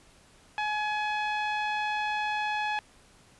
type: tone with low-pass filter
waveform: sawtooth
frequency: 845 Hz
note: G#5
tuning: 30 cents sharp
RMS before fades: -30 dBFS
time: 0.58-2.79 s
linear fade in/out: 0 ms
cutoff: 2800 Hz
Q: 1.5
effects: pink hiss -58 dBFS RMS until 3.39 s + resampled to 24000 Hz